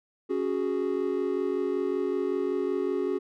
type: chord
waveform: triangle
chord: C# suspended fourth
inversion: none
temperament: equal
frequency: 277.2 / 370 / 415.3 Hz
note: C#4 / F#4 / G#4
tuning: 0 / 0 / 0 cents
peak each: -30 / -26 / -28 dBFS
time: 0.29-3.19 s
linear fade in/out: 20 ms
effects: tanh soft clip ceiling -14 dBFS